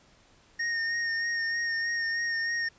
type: tone with vibrato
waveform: square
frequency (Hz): 1846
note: A#6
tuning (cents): -17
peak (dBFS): -28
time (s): 0.59-2.69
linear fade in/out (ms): 10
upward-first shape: sine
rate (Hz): 3.2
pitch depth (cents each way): 21
effects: pink hiss -60 dBFS RMS until 2.78 s + resampled to 16000 Hz

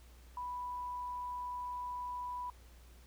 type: tone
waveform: sine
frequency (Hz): 987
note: B5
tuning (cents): -1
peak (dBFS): -38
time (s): 0.37-2.5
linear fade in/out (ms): 2
effects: added 60 Hz sine -55 dBFS peak until 3.06 s + pink hiss -64 dBFS RMS until 3.06 s

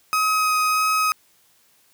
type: tone with vibrato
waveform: 35% pulse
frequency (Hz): 1263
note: D#6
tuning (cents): +26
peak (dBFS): -16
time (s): 0.13-1.12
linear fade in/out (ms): 0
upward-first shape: sine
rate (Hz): 1.6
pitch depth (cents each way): 10
effects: white hiss -59 dBFS RMS until 1.93 s + high-pass 60 Hz 12 dB/octave

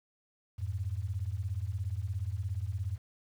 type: beating tone pair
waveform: sine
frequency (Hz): 87.31 / 104.31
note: F2 / G#2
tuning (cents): 0 / +8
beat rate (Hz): 17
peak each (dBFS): -35 / -35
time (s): 0.58-2.98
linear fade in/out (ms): 20
effects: 10-bit

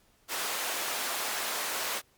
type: high-pass noise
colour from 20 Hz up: pink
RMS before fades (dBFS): -33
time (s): 0.28-2.02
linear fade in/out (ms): 50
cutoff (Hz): 650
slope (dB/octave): 12
effects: pink hiss -66 dBFS RMS until 2.17 s + Opus 48 kbps

